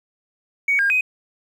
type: tone with pitch steps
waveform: triangle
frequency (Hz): 2242 / 1612 / 2512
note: C#7 / G6 / D#7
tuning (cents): +19 / +48 / +16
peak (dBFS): -12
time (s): 0.68-1.01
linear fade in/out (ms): 5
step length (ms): 110
effects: tanh soft clip ceiling -13 dBFS